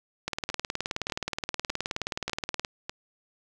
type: two click trains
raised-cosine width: 0.2 ms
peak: -12 / -15 dBFS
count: 46 / 5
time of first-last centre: 0.28-2.648 / 0.5-2.895 s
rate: 19 / 1.67 Hz
effects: none